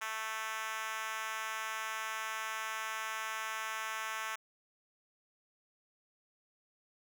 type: tone with high-pass filter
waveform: 5% pulse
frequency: 220 Hz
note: A3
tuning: in tune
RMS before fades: -39 dBFS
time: 0.01-4.36 s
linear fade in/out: 10 ms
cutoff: 1100 Hz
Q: 1.5
effects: none